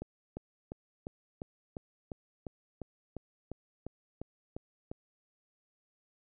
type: click train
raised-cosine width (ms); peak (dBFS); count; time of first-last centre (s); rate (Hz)
2; -26; 15; 0.02-4.915; 2.86
effects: none